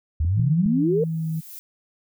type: exponential sweep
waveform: sine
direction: up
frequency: 73.42 to 482.7 Hz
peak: -18 dBFS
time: 0.2-1.04 s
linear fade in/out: 5 ms
type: clicks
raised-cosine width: 5 ms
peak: -22 dBFS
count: 3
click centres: 0.248 / 0.397 / 0.661 s
type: tone with pitch glide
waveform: sine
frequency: 164.81 to 160.3 Hz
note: E3 to E3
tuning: 0 to -48 cents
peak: -23 dBFS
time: 0.36-1.41 s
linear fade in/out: 20 ms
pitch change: -48 cents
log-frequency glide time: 0.89-1.26 s
type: noise with exponential growth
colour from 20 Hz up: violet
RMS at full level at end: -37 dBFS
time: 0.67-1.59 s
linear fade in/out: 0 ms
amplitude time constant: 200 ms
effects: none